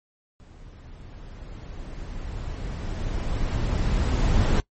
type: noise with level ramp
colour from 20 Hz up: brown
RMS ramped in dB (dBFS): -46 to -18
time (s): 0.4-4.6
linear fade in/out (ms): 0
effects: noise-tail reverb RT60 0.1 s tail -21 dB re dry + MP3 32 kbps